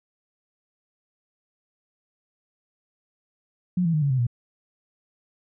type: tone with pitch steps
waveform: sine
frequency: 180 / 166.02 / 153.12 / 141.23 / 130.25 / 120.14 Hz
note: F#3 / E3 / D#3 / C#3 / C3 / B2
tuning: -47 / +13 / -27 / +33 / -7 / -47 cents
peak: -19 dBFS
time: 3.77-4.268 s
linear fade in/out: 5 ms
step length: 83 ms
effects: none